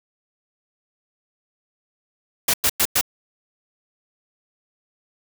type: noise bursts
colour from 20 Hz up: white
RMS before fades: -18 dBFS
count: 4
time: 2.48-3.012 s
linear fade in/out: 5 ms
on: 58 ms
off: 100 ms
effects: none